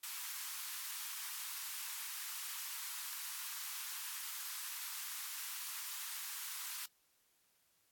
white high-pass noise, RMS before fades -44 dBFS, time 0.03-6.86 s, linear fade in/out 5 ms, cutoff 920 Hz, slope 48 dB/octave, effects white hiss -75 dBFS RMS until 7.91 s + AAC 64 kbps

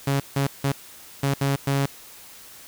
sawtooth tone bursts at uneven times, 138.59 Hz, C#3, in tune, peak -16 dBFS, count 6, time 0.07-0.2 / 0.36-0.47 / 0.64-0.72 / 1.23-1.34 / 1.41-1.56 / 1.67-1.86 s, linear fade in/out 5 ms, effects white hiss -45 dBFS RMS until 2.67 s

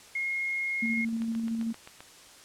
sine tone, 2151 Hz, C7, 47 cents sharp, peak -28 dBFS, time 0.15-1.05 s, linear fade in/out 5 ms
sine tone with tremolo, 227.5 Hz, A#3, 42 cents flat, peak -27 dBFS, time 0.82-1.73 s, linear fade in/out 10 ms, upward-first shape square, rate 13 Hz, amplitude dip 25%
click train, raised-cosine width 0.3 ms, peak -28 dBFS, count 7, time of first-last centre 1.22-2.005 s, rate 7.64 Hz
effects white hiss -52 dBFS RMS until 2.44 s + low-pass 9000 Hz 12 dB/octave

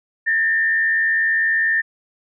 sine tone with frequency modulation, 1800 Hz, A6, 39 cents sharp, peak -15 dBFS, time 0.26-1.82 s, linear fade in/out 20 ms, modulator 84.4 Hz, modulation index 0.63, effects none

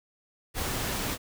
pink noise, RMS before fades -31 dBFS, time 0.54-1.18 s, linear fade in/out 50 ms, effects none

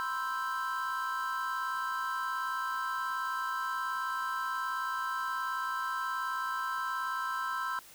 triangle chord, C major seventh, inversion third, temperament equal, 987.8 / 1046.5 / 1318.5 / 1568 Hz, B5 / C6 / E6 / G6, 0 / 0 / 0 / 0 cents, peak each -39 / -35 / -34 / -36 dBFS, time 0-7.79 s, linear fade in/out 0 ms, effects white hiss -54 dBFS RMS until 7.94 s

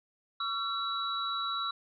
sine tone cluster, 1131 / 1354 / 3909 Hz, C#6 / E6 / B7, +34 / +46 / -19 cents, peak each -37 / -34 / -35 dBFS, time 0.4-1.71 s, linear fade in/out 5 ms, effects none

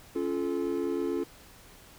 triangle chord, Db augmented, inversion none, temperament just, 277.2 / 346.5 / 433.1 Hz, Db4 / F4 / A4, 0 / -14 / -27 cents, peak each -31 / -29 / -31 dBFS, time 0.15-1.24 s, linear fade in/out 10 ms, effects pink hiss -53 dBFS RMS until 1.98 s

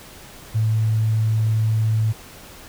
sine tone, 110 Hz, A2, in tune, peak -16 dBFS, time 0.54-2.13 s, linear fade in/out 20 ms, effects pink hiss -42 dBFS RMS until 2.68 s

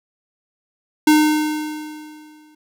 square tone with exponential decay, 305.2 Hz, D#4, 33 cents flat, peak -9 dBFS, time 1.07-2.55 s, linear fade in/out 5 ms, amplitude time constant 320 ms, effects none

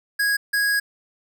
square tone bursts at uneven times, 1653 Hz, G#6, 9 cents flat, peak -19 dBFS, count 2, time 0.19-0.37 / 0.53-0.8 s, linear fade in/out 10 ms, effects none

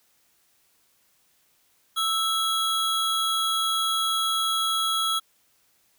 square tone pair together, 1318.5 / 3322 Hz, E6 / G#7, 0 / 0 cents, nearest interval octave + major third, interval 1600 cents, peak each -26 dBFS, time 1.96-5.2 s, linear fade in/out 20 ms, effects white hiss -65 dBFS RMS until 5.98 s

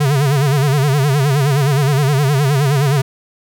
square tone with vibrato, 140.5 Hz, C#3, 24 cents sharp, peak -12 dBFS, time 0-3.02 s, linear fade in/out 10 ms, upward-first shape sine, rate 9.6 Hz, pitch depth 120 cents each way, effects none

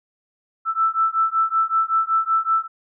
sine beating tone pair, 1321 / 1326.3 Hz, E6 / E6, +3 / +10 cents, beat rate 5.3 Hz, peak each -20 dBFS, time 0.65-2.68 s, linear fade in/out 50 ms, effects none

